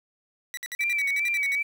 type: tone bursts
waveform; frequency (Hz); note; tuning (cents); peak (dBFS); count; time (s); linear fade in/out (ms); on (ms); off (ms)
sawtooth; 1957; B6; -16; -28; 12; 0.54-1.551; 0; 32; 57
type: tone with vibrato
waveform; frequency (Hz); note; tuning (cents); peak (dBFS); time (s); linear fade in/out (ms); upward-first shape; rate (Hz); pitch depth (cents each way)
sine; 2300; D7; -37; -23; 0.79-1.63; 10; sine; 2.5; 58
effects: 9-bit